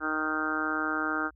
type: harmonic tone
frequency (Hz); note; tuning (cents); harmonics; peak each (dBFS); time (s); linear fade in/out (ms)
155.56; D#3; 0; 2 / 3 / 4 / 5 / 6 / 7 / 8 / 9 / 10; -33 / -41 / -42 / -39 / -42 / -42 / -34 / -32 / -34; 0-1.31; 50
effects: added 60 Hz sine -57 dBFS peak until 1.35 s